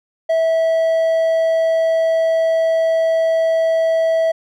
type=tone; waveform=triangle; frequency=652 Hz; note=E5; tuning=19 cents flat; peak=-11 dBFS; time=0.29-4.32 s; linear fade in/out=10 ms; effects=none